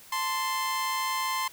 sawtooth tone pair together, 880 / 1043.6 Hz, A5 / C6, 0 / -5 cents, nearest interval minor third, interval 295 cents, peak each -32 / -24 dBFS, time 0.12-1.48 s, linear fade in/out 5 ms, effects white hiss -51 dBFS RMS until 1.52 s

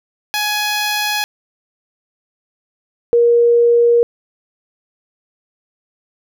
10% pulse / sine tone pair in turn, 838 / 472.8 Hz, G#5 / A#4, +15 / +24 cents, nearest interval minor seventh, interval 991 cents, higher first, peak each -8 dBFS, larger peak neither, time 0.34-1.24 / 3.13-4.03 s, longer neither, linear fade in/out 0 ms, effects none

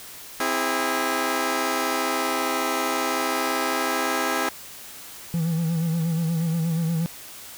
10% pulse chord, C augmented, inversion none, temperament just, 261.6 / 327 / 408.8 Hz, C4 / E4 / G#4, 0 / -14 / -27 cents, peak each -19 dBFS, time 0.4-4.49 s, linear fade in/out 2 ms
triangle tone with vibrato, 164.81 Hz, E3, in tune, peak -19 dBFS, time 5.34-7.06 s, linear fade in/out 0 ms, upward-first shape sine, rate 8.4 Hz, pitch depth 59 cents each way
effects white hiss -41 dBFS RMS until 7.57 s

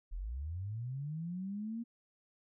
sine linear sweep, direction up, 36.13 to 236.5 Hz, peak -37 dBFS, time 0.11-1.84 s, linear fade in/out 20 ms, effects none

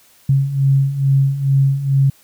sine beating tone pair, 135.3 / 137.6 Hz, C#3 / C#3, -42 / -12 cents, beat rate 2.3 Hz, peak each -18 / -13 dBFS, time 0.29-2.1 s, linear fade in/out 5 ms, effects white hiss -51 dBFS RMS until 2.23 s

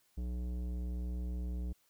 sine tone with tanh clipping, 60.7 Hz, B1, 29 cents flat, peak -37 dBFS, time 0.17-1.73 s, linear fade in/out 10 ms, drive 14 dB, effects white hiss -72 dBFS RMS until 1.89 s

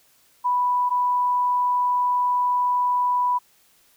sine tone pair in turn, 987 / 987 Hz, B5 / B5, -1 / -1 cents, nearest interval unison, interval 0 cents, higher neither, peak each -18 dBFS, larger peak neither, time 0.44-0.9 / 0.9-3.39 s, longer second, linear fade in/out 20 ms, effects white hiss -59 dBFS RMS until 3.96 s

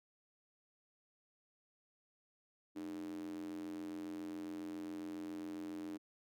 square tone with high-pass filter, 43.65 Hz, F1, in tune, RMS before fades -45 dBFS, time 2.75-5.98 s, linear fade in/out 20 ms, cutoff 290 Hz, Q 9.4, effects none

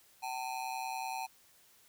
square ring-modulated tone, 831 Hz, G#5, 1 cent sharp, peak -34 dBFS, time 0.22-1.27 s, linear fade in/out 20 ms, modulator 65.2 Hz, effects white hiss -64 dBFS RMS until 1.88 s

